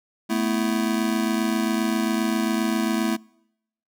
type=chord; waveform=square; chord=A suspended second; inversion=none; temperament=just; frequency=220 / 247.5 / 330 Hz; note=A3 / B3 / E4; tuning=0 / +4 / +2 cents; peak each=-25 / -28 / -27 dBFS; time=0.29-3.17 s; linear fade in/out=20 ms; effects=noise-tail reverb RT60 0.8 s tail -26 dB re dry